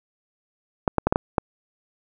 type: clicks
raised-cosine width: 1 ms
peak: -4 dBFS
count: 6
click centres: 0.878 / 0.983 / 1.07 / 1.125 / 1.159 / 1.382 s
effects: none